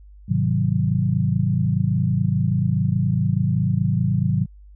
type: chord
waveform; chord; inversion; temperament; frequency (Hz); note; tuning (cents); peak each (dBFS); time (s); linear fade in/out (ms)
sine; Ab dominant seventh; none; equal with one note detuned; 103.83 / 128.71 / 155.56 / 185; Ab2 / C3 / Eb3 / Gb3; 0 / -28 / 0 / 0; -23 / -22 / -23 / -23; 0.28-4.46; 20
effects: added 50 Hz sine -42 dBFS peak until 4.75 s